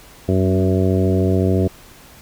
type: harmonic tone with a mistuned harmonic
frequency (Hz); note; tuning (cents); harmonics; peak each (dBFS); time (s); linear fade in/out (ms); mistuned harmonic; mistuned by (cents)
93.9; F#2; +26; 1 / 2 / 3 / 4 / 5 / 6 / 7; -17 / -20 / -22 / -21 / -25 / -29 / -27; 0.28-1.68; 10; 2; +16
effects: pink hiss -44 dBFS RMS until 2.21 s